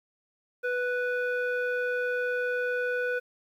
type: tone with low-pass filter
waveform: square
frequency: 493.9 Hz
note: B4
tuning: in tune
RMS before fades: -29 dBFS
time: 0.63-3.2 s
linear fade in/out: 20 ms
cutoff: 1800 Hz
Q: 5
effects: 10-bit